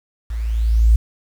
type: tone with level ramp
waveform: sine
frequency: 56 Hz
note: A1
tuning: 31 cents sharp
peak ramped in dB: -22 to -7 dBFS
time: 0.3-0.96 s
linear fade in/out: 5 ms
effects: 7-bit